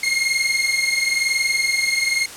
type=tone pair together; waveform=sawtooth; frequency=2131 / 2152 Hz; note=C7 / C7; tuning=+31 / +48 cents; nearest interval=unison; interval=17 cents; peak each=-17 dBFS; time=0.03-2.26 s; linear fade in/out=5 ms; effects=white hiss -36 dBFS RMS until 2.36 s + low-pass 10000 Hz 12 dB/octave